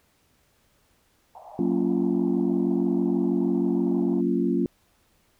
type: band-pass noise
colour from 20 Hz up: white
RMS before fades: -45 dBFS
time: 1.35-4.21 s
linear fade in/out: 2 ms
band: 650 to 860 Hz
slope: 48 dB/octave
type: chord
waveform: sine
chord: Gb major seventh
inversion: none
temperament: just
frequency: 185 / 231.2 / 277.5 / 346.9 Hz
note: Gb3 / Bb3 / Db4 / F4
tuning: 0 / -14 / +2 / -12 cents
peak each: -27 / -26 / -26 / -26 dBFS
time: 1.59-4.66 s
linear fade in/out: 2 ms
effects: pink hiss -65 dBFS RMS until 5.39 s